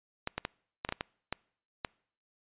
clicks, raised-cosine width 0.3 ms, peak -16 dBFS, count 9, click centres 0.274 / 0.38 / 0.451 / 0.849 / 0.89 / 0.924 / 1.009 / 1.326 / 1.848 s, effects noise-tail reverb RT60 0.6 s tail -26 dB re dry + resampled to 8000 Hz

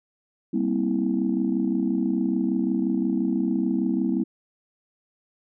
sine chord, C dominant seventh, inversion second, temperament just, 196.22 / 235.5 / 261.6 / 327 Hz, G3 / Bb3 / C4 / E4, +2 / +18 / 0 / -14 cents, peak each -26 dBFS, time 0.53-4.24 s, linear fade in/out 10 ms, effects tanh soft clip ceiling -12 dBFS

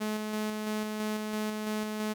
sawtooth tone with tremolo, 214.1 Hz, A3, 47 cents flat, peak -26 dBFS, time 0-2.14 s, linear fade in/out 20 ms, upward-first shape square, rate 3 Hz, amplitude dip 30%, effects none

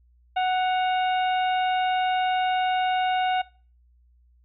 harmonic tone with a mistuned harmonic, 740 Hz, F#5, in tune, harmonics 1 / 2 / 3 / 4 / 5, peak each -21 / -32 / -36 / -35 / -41 dBFS, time 0.36-3.42 s, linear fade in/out 10 ms, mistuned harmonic 4, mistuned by -82 cents, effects noise-tail reverb RT60 0.4 s tail -22 dB re dry + added 60 Hz sine -56 dBFS peak until 4.44 s

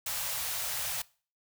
white band-stop noise, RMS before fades -34 dBFS, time 0.06-1.02 s, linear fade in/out 5 ms, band 160 to 520 Hz, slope 48 dB/octave, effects noise-tail reverb RT60 0.4 s tail -22 dB re dry

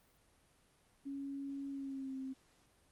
sine tone with pitch glide, 277.2 to 264.5 Hz, C#4 to C4, 0 to +19 cents, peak -40 dBFS, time 1.05-2.34 s, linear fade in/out 20 ms, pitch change -81 cents, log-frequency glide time 1.7-2.16 s, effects pink hiss -70 dBFS RMS until 2.91 s + Opus 32 kbps

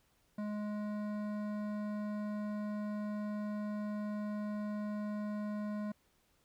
triangle tone with hard clipping, 209.3 Hz, G#3, 14 cents sharp, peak -38 dBFS, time 0.38-5.92 s, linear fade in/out 5 ms, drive 17 dB, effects pink hiss -73 dBFS RMS until 6.44 s

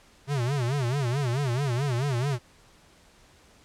square tone with vibrato, 130.81 Hz, C3, in tune, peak -25 dBFS, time 0.27-2.39 s, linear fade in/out 50 ms, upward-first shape sine, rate 4.6 Hz, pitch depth 190 cents each way, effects pink hiss -57 dBFS RMS until 3.64 s + low-pass 9000 Hz 12 dB/octave

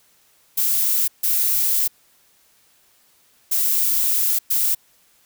violet noise bursts at uneven times, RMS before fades -19 dBFS, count 4, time 0.57-1.08 / 1.23-1.88 / 3.51-4.39 / 4.5-4.75 s, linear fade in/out 10 ms, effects white hiss -58 dBFS RMS until 5.25 s

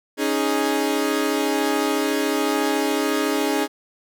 sawtooth chord, C# suspended second, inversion none, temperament equal, 277.2 / 311.1 / 415.3 Hz, C#4 / D#4 / G#4, 0 / 0 / 0 cents, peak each -20 dBFS, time 0.17-3.68 s, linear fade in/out 50 ms, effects none

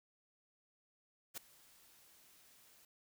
white noise with ADSR envelope, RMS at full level -42 dBFS, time 1.34-2.85 s, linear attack 36 ms, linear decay 3 ms, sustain -23 dB, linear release 3 ms, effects none

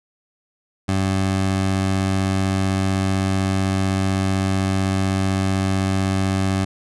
20% pulse tone, 95.8 Hz, G2, 39 cents flat, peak -13 dBFS, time 0.88-6.65 s, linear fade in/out 10 ms, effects resampled to 24000 Hz

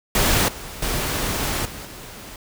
pink noise with level steps, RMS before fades -18 / -35 / -24 / -35 / -38 dBFS, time 0.15-2.36 s, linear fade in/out 2 ms, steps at 0.48 / 0.82 / 1.65 / 1.85 s, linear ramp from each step 5 ms, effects none

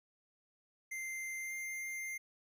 square tone with pitch glide, 2088 to 2101 Hz, C7 to C7, -4 to +7 cents, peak -40 dBFS, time 0.91-2.18 s, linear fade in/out 10 ms, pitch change +11 cents, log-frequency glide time 1.39-1.55 s, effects none

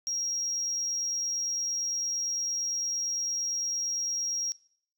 sine tone with amplitude modulation, 5620 Hz, F8, 10 cents sharp, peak -26 dBFS, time 0.07-4.52 s, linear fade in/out 0 ms, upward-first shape sine, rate 88.8 Hz, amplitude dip 30%, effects noise-tail reverb RT60 0.6 s tail -19 dB re dry + tanh soft clip ceiling -25 dBFS

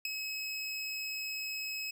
25% pulse tone with ADSR envelope, 2564 Hz, E7, 49 cents flat, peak -24 dBFS, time 0.05-1.91 s, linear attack 4 ms, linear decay 5 ms, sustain -8 dB, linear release 7 ms, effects none

